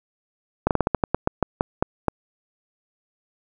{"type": "slowing click train", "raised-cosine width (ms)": 1, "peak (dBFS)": -4, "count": 13, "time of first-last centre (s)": [0.67, 2.083], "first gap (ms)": 38, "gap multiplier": 1.19, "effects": []}